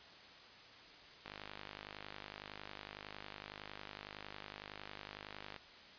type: click train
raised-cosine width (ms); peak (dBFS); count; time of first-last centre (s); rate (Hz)
0.3; -30; 220; 1.26-5.563; 50.9
effects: white hiss -57 dBFS RMS until 5.98 s + resampled to 11025 Hz